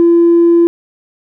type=tone with tanh clipping; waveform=triangle; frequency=340 Hz; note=F4; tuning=46 cents flat; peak=-5 dBFS; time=0-0.67 s; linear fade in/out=0 ms; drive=5 dB; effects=none